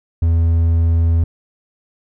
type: tone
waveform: triangle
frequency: 83 Hz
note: E2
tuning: 12 cents sharp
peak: -9 dBFS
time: 0.22-1.24 s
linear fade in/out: 5 ms
effects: none